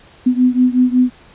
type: beating tone pair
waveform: sine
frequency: 249.4 / 254.8 Hz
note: B3 / C4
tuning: +17 / -46 cents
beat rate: 5.4 Hz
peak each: -12 / -14 dBFS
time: 0.26-1.1 s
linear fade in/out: 10 ms
effects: pink hiss -45 dBFS RMS until 1.34 s + resampled to 8000 Hz